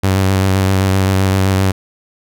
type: tone with vibrato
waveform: sawtooth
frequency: 95.7 Hz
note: G2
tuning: 41 cents flat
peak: -7 dBFS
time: 0.03-1.72 s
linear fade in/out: 10 ms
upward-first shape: square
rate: 7.7 Hz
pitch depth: 19 cents each way
effects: none